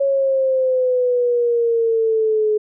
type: exponential sweep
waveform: sine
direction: down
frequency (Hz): 554.4 to 423.5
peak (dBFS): -14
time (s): 0-2.58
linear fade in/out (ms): 10
effects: none